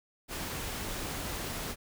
pink noise, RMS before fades -37 dBFS, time 0.28-1.76 s, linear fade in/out 50 ms, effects none

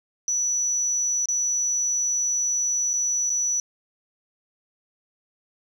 sine tone with dropouts, 5920 Hz, F#8, in tune, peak -20 dBFS, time 0.28-3.6 s, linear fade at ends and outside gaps 1 ms, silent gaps 1.257-1.286 / 2.933-2.937 / 3.296-3.301 s, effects tanh soft clip ceiling -17 dBFS + 9-bit

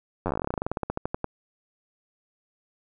slowing click train, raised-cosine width 1 ms, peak -13 dBFS, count 26, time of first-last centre 0.26-1.243 s, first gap 10 ms, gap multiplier 1.1, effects none

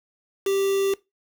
triangle tone with quantisation, 392 Hz, G4, in tune, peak -18 dBFS, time 0.46-0.94 s, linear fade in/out 5 ms, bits 5, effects noise-tail reverb RT60 0.2 s tail -20 dB re dry

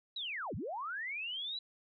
sine linear two-way sweep, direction down then up, 4000 to 69.3 to 4000 Hz, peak -37 dBFS, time 0.16-1.59 s, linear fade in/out 5 ms, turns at 0.55 s, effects none

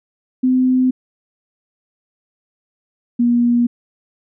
sine tone pair in turn, 255.9 / 239.4 Hz, C4 / A#3, -38 / +46 cents, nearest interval minor second, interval 116 cents, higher first, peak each -11 / -11 dBFS, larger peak neither, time 0.43-0.91 / 3.19-3.67 s, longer neither, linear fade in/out 10 ms, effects none

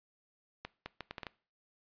accelerating click train, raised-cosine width 0.3 ms, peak -24 dBFS, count 7, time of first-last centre 0.65-1.268 s, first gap 210 ms, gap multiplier 0.7, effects noise-tail reverb RT60 0.4 s tail -21 dB re dry + resampled to 11025 Hz

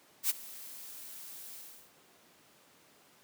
blue noise with ADSR envelope, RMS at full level -27 dBFS, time 0.23-1.92 s, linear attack 67 ms, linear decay 22 ms, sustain -20 dB, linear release 370 ms, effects pink hiss -62 dBFS RMS until 3.23 s + high-pass 200 Hz 12 dB/octave

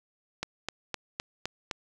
click train, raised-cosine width 0.2 ms, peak -14 dBFS, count 6, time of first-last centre 0.43-1.712 s, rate 3.9 Hz, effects none

